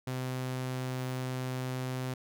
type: tone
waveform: sawtooth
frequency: 128.5 Hz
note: C3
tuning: 31 cents flat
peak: -29 dBFS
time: 0.07-2.14 s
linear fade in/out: 5 ms
effects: none